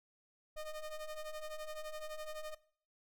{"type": "ring-modulated tone", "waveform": "square", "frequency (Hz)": 306.1, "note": "D#4", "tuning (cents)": -28, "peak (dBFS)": -39, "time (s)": [0.56, 2.55], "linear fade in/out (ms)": 10, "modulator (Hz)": 312, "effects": ["noise-tail reverb RT60 0.5 s tail -19 dB re dry"]}